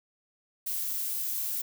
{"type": "noise", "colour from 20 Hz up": "violet", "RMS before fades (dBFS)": -32, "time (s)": [0.66, 1.62], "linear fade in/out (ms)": 10, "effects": []}